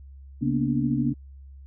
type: tone cluster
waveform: sine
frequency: 136.6 / 232.7 / 246.2 / 290.1 Hz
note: C#3 / A#3 / B3 / D4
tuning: -25 / -3 / -5 / -21 cents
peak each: -27 dBFS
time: 0.41-1.14 s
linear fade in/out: 20 ms
effects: added 68 Hz sine -42 dBFS peak until 1.66 s